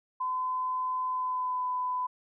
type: tone with pitch glide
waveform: sine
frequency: 1018 to 1002.8 Hz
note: C6 to B5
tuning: -48 to +26 cents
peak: -28 dBFS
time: 0.2-2.07 s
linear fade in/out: 10 ms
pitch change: -26 cents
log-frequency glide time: 1.08-1.67 s
effects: none